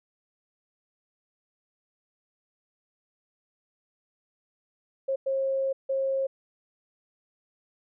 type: tone bursts at uneven times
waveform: sine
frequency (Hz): 538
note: C5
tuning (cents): +48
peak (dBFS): -24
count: 3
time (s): 5.08-5.16 / 5.26-5.73 / 5.89-6.27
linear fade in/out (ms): 10
effects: none